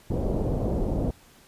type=low-pass noise; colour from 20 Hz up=pink; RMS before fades=-26 dBFS; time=0.1-1.11 s; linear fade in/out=5 ms; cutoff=630 Hz; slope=24 dB/octave; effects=pink hiss -55 dBFS RMS until 1.47 s + resampled to 32000 Hz